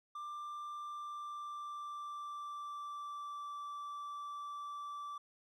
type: tone with pitch glide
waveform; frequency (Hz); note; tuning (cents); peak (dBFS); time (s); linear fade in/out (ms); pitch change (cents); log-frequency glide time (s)
triangle; 1185 to 1164; D6 to D6; +15 to -16; -40; 0.15-5.18; 5; -31; 0.74-3.58
effects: none